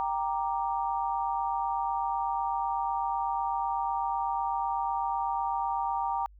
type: tone cluster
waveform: sine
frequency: 786 / 934 / 1180 Hz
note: G5 / A#5 / D6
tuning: +4 / +3 / +8 cents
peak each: -31 / -30 / -36 dBFS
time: 0-6.26 s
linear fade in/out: 0 ms
effects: added 50 Hz sine -51 dBFS peak until 6.39 s